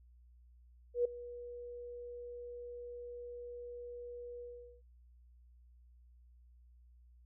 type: tone with ADSR envelope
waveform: sine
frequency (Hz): 483.5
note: B4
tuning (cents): -37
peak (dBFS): -26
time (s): 0.94-4.82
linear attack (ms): 110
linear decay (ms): 6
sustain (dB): -18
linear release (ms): 410
effects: added 60 Hz sine -59 dBFS peak until 7.25 s